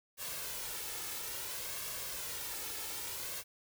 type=noise with flanger; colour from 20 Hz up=white; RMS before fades=-41 dBFS; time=0.17-3.44 s; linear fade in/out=50 ms; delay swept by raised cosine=1.8 to 2.31 ms; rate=0.59 Hz; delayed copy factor=+0.5; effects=none